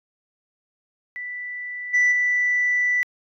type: tone with level steps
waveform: sine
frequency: 1975.5 Hz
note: B6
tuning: in tune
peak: -29 / -13 / -17 dBFS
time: 1.16-3.03 s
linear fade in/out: 0 ms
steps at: 1.93 / 2.11 s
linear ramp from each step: 20 ms
effects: tanh soft clip ceiling -13 dBFS